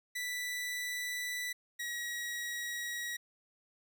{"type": "tone pair in turn", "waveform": "sawtooth", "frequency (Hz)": [1975, 1908.8], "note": ["B6", "A#6"], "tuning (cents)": [0, 41], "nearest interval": "minor second", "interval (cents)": 59, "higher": "first", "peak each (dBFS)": [-32, -33], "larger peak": "first", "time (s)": [[0.15, 1.53], [1.79, 3.17]], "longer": "neither", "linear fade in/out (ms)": 10, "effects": []}